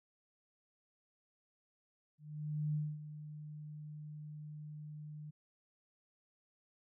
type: tone with ADSR envelope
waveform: sine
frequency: 150.9 Hz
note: D3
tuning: 47 cents sharp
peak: -32 dBFS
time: 2.18-5.31 s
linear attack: 560 ms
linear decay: 240 ms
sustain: -13 dB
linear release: 13 ms
effects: none